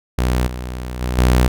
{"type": "tone with level steps", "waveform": "sawtooth", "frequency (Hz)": 62, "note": "B1", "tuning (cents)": 7, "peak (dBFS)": [-11, -21, -15, -7], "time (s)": [0.18, 1.48], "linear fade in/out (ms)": 5, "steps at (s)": [0.47, 1.01, 1.18], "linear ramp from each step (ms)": 2, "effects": []}